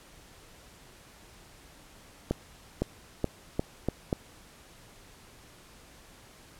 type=accelerating click train; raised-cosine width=2 ms; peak=-13 dBFS; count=6; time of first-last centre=2.31-4.128 s; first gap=510 ms; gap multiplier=0.83; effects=pink hiss -54 dBFS RMS until 6.59 s + low-pass 12000 Hz 12 dB/octave